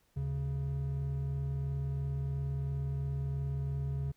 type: tone pair together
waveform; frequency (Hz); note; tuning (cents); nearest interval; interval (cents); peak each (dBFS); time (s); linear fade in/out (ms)
triangle; 75 / 137.95; D2 / C#3; +37 / -8; major seventh; 1055; -36 / -31; 0.16-4.12; 10
effects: pink hiss -72 dBFS RMS until 4.16 s